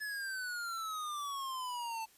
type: exponential sweep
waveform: square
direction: down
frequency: 1725 to 881 Hz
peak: -38 dBFS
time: 0-2.06 s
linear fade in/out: 20 ms
effects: white hiss -64 dBFS RMS until 2.17 s + resampled to 32000 Hz